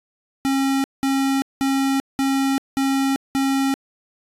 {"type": "tone bursts", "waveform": "square", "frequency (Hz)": 271.1, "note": "C#4", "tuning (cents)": -38, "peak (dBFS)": -18, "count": 6, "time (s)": [0.45, 3.74], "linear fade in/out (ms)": 0, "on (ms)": 390, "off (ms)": 190, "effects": ["resampled to 32000 Hz"]}